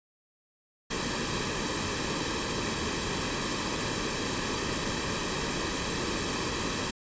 pink noise with comb filter, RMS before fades -31 dBFS, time 0.9-6.91 s, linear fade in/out 10 ms, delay 1.4 ms, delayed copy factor -0.6, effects resampled to 16000 Hz

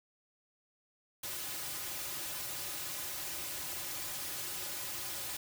white noise with comb filter, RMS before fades -40 dBFS, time 1.23-5.37 s, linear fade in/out 5 ms, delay 4.4 ms, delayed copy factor -1, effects none

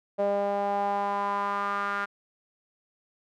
sawtooth tone with band-pass filter sweep, 201.3 Hz, G3, 46 cents sharp, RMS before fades -28 dBFS, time 0.18-2.06 s, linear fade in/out 20 ms, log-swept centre 600 to 1400 Hz, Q 4.5, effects none

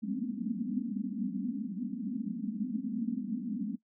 white band-pass noise, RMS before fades -35 dBFS, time 0.02-3.76 s, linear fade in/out 10 ms, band 190 to 270 Hz, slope 96 dB/octave, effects noise-tail reverb RT60 0.1 s tail -18 dB re dry

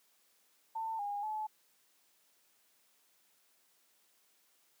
sine tone with pitch steps, 894 / 815 / 861 Hz, A5 / G#5 / A5, +27 / -33 / -38 cents, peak -35 dBFS, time 0.75-1.47 s, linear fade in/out 10 ms, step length 240 ms, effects white hiss -71 dBFS RMS until 4.8 s + high-pass 200 Hz 12 dB/octave

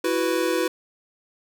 square chord, E suspended second, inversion none, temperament equal, 329.6 / 370 / 493.9 Hz, E4 / F#4 / B4, 0 / 0 / 0 cents, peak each -26 dBFS, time 0.04-0.68 s, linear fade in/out 5 ms, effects none

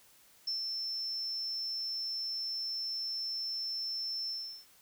sine tone with ADSR envelope, 5340 Hz, E8, 22 cents sharp, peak -31 dBFS, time 0.47-4.66 s, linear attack 7 ms, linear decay 120 ms, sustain -3 dB, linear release 370 ms, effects white hiss -62 dBFS RMS until 4.81 s

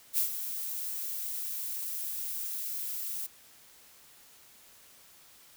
violet noise with ADSR envelope, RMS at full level -26 dBFS, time 0.13-3.27 s, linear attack 50 ms, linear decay 110 ms, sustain -10 dB, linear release 14 ms, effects white hiss -57 dBFS RMS until 5.56 s

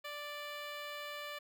10% pulse tone with notch filter, 587.3 Hz, D5, in tune, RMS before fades -44 dBFS, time 0.04-1.39 s, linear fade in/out 10 ms, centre 9000 Hz, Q 1.6, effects none

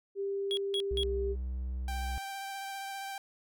sine tone, 396 Hz, G4, 18 cents sharp, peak -31 dBFS, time 0.15-1.36 s, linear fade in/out 50 ms
triangle tone bursts, 3322 Hz, G#7, in tune, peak -29 dBFS, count 3, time 0.51-1.033 s, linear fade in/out 0 ms, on 61 ms, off 170 ms
triangle tone with pitch glide, 63.9 to 63.28 Hz, C2 to B1, -40 to +43 cents, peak -31 dBFS, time 0.91-2.18 s, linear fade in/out 0 ms, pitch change -17 cents, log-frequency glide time 1.3-1.38 s
sawtooth tone with vibrato, 784 Hz, G5, in tune, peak -34 dBFS, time 1.88-3.18 s, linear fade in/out 2 ms, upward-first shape triangle, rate 15 Hz, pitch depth 17 cents each way
effects none

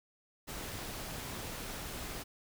pink noise, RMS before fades -42 dBFS, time 0.47-2.24 s, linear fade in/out 20 ms, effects none

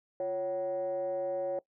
sine tone with frequency modulation, 554.4 Hz, C#5, in tune, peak -29 dBFS, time 0.2-1.59 s, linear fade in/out 2 ms, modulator 205 Hz, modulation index 0.55, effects noise-tail reverb RT60 0.1 s tail -20 dB re dry + tanh soft clip ceiling -25 dBFS

